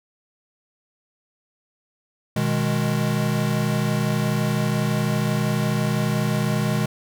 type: chord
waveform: square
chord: G# minor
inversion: first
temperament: equal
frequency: 123.47 / 155.56 / 207.7 Hz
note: B2 / D#3 / G#3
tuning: 0 / 0 / 0 cents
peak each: -25 dBFS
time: 2.36-6.86 s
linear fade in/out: 5 ms
effects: none

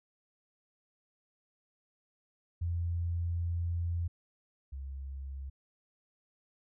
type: tone pair in turn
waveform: sine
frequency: 85.5 / 68.03 Hz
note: F2 / C#2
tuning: -36 / -32 cents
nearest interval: major third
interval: 396 cents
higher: first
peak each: -30 / -38 dBFS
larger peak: first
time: 2.61-4.08 / 4.72-5.5 s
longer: first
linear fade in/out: 10 ms
effects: none

